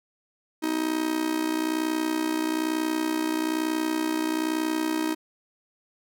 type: tone with amplitude modulation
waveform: 45% pulse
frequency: 315.2 Hz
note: D#4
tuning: 23 cents sharp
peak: -21 dBFS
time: 0.62-5.15 s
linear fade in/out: 20 ms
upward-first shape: sine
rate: 61.1 Hz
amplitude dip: 75%
effects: none